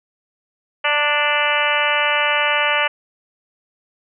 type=harmonic tone with a mistuned harmonic; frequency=293.7 Hz; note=D4; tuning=in tune; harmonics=2 / 3 / 4 / 5 / 6 / 7 / 8 / 9 / 10; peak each=-24 / -24 / -24 / -24 / -24 / -24 / -24 / -24 / -24 dBFS; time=0.84-2.88 s; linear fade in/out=10 ms; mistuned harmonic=3; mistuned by=+19 cents; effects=none